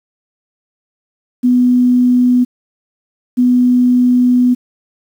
sine tone pair in turn, 248 / 248 Hz, B3 / B3, +7 / +7 cents, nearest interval unison, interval 0 cents, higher neither, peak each -7 dBFS, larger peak neither, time 1.43-2.45 / 3.37-4.55 s, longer second, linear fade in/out 20 ms, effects 7-bit

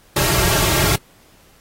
pink noise with comb filter, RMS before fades -17 dBFS, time 0.16-0.96 s, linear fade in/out 5 ms, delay 4 ms, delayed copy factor -1, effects pink hiss -52 dBFS RMS until 1.6 s + AAC 48 kbps

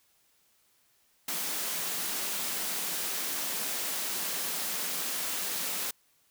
white high-pass noise, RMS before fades -33 dBFS, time 1.28-5.91 s, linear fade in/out 5 ms, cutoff 150 Hz, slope 96 dB/octave, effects white hiss -68 dBFS RMS until 6.3 s

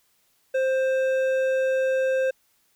sine tone with hard clipping, 525 Hz, C5, 6 cents sharp, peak -22 dBFS, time 0.54-2.31 s, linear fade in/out 10 ms, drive 9 dB, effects white hiss -66 dBFS RMS until 2.75 s

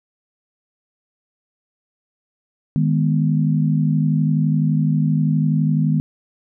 sine chord, G# minor, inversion second, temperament equal, 155.56 / 207.7 / 246.9 Hz, D#3 / G#3 / B3, 0 / 0 / 0 cents, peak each -16 / -22 / -22 dBFS, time 2.76-6 s, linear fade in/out 0 ms, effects none

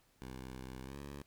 10% pulse tone with pitch glide, 64.4 to 70.64 Hz, C2 to C#2, -27 to +33 cents, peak -37 dBFS, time 0.22-1.22 s, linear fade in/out 0 ms, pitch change +160 cents, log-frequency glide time 0.83-0.97 s, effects pink hiss -71 dBFS RMS until 1.26 s

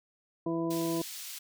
harmonic tone, 166 Hz, E3, 12 cents sharp, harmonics 1 / 2 / 3 / 4 / 6, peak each -37 / -30 / -40 / -39 / -41 dBFS, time 0.46-1.02 s, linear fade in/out 5 ms
pink high-pass noise, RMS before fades -42 dBFS, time 0.7-1.39 s, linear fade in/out 10 ms, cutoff 3500 Hz, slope 12 dB/octave
effects none

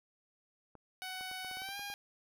clicks, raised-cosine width 1 ms, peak -39 dBFS, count 10, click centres 0.753 / 1.21 / 1.314 / 1.447 / 1.513 / 1.571 / 1.619 / 1.689 / 1.794 / 1.901 s
10% pulse tone with pitch glide, 747 to 809.9 Hz, F#5 to G#5, +16 to -44 cents, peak -32 dBFS, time 1.02-1.94 s, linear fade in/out 0 ms, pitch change +140 cents, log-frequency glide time 1.57-1.78 s
effects none

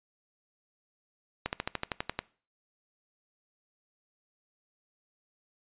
slowing click train, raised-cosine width 0.3 ms, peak -14 dBFS, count 10, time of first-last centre 1.46-2.19 s, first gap 69 ms, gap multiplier 1.04, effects noise-tail reverb RT60 0.4 s tail -21 dB re dry + resampled to 8000 Hz

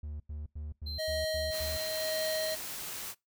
triangle tone bursts, 75 Hz, D2, 37 cents sharp, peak -35 dBFS, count 7, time 0.03-1.772 s, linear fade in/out 5 ms, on 170 ms, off 92 ms
triangle tone, 4111 Hz, C8, 31 cents flat, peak -38 dBFS, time 0.86-2.55 s, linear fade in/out 10 ms
square tone with tremolo, 630 Hz, D#5, 21 cents sharp, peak -32 dBFS, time 0.98-2.56 s, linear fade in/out 20 ms, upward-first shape sine, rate 0.96 Hz, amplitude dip 45%
white noise, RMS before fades -40 dBFS, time 1.5-3.15 s, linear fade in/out 50 ms
effects noise-tail reverb RT60 0.2 s tail -24 dB re dry

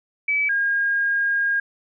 sine tone pair in turn, 2295 / 1622.8 Hz, D7 / G#6, -40 / -41 cents, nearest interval tritone, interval 601 cents, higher first, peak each -18 dBFS, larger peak neither, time 0.28-0.49 / 0.49-1.6 s, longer second, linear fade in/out 5 ms, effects none

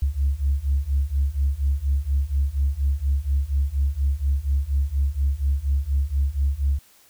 sine beating tone pair, 67.5 / 71.7 Hz, C#2 / D2, -45 / -41 cents, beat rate 4.2 Hz, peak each -22 / -21 dBFS, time 0.02-6.79 s, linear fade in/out 5 ms, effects tanh soft clip ceiling -13 dBFS + white hiss -55 dBFS RMS until 7.09 s

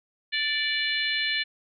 harmonic tone with a mistuned harmonic, 587.3 Hz, D5, in tune, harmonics 3 / 4 / 5 / 6 / 7, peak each -29 / -30 / -31 / -32 / -32 dBFS, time 0.32-1.44 s, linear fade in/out 20 ms, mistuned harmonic 4, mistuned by -19 cents, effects none

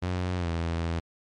sawtooth tone with pitch glide, 90.5 to 83.47 Hz, F#2 to E2, -38 to +22 cents, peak -23 dBFS, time 0.02-1 s, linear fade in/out 10 ms, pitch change -140 cents, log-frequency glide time 0.37-0.49 s, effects low-pass 5000 Hz 12 dB/octave + MP3 64 kbps

